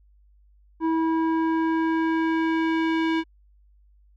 square tone with low-pass filter sweep, 324.3 Hz, E4, 28 cents flat, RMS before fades -23 dBFS, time 0.8-3.24 s, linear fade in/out 50 ms, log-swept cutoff 970 to 2800 Hz, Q 1.4, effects added 50 Hz sine -54 dBFS peak until 4.16 s

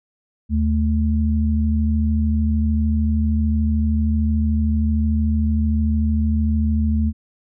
sine tone pair together, 77.29 / 218.6 Hz, D#2 / A3, -11 / -11 cents, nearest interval octave + tritone, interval 1800 cents, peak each -17 / -20 dBFS, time 0.49-7.13 s, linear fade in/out 50 ms, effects none

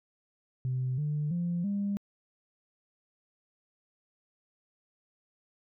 sine tone with pitch steps, 128.3 / 149.09 / 173.25 / 201.3 Hz, C3 / D3 / F3 / G3, -34 / +26 / -14 / +46 cents, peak -27 dBFS, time 0.65-1.97 s, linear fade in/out 0 ms, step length 330 ms, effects tanh soft clip ceiling -24 dBFS

